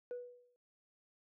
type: tone with exponential decay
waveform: sine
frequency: 489.9 Hz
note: B4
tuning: 14 cents flat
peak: -35 dBFS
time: 0.11-0.56 s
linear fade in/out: 0 ms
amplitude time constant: 97 ms
effects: tanh soft clip ceiling -37 dBFS + high-pass 300 Hz 12 dB/octave